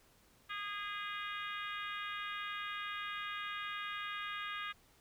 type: harmonic tone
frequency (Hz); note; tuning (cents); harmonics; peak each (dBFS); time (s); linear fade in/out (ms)
410.4; G#4; -21; 3 / 4 / 5 / 6 / 7 / 8 / 9; -43 / -45 / -47 / -49 / -50 / -51 / -52; 0.49-4.73; 20
effects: pink hiss -67 dBFS RMS until 5 s